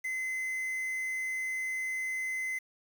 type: tone with quantisation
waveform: triangle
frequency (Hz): 2050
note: C7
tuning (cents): -36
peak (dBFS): -30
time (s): 0.04-2.59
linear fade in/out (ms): 10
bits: 8
effects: none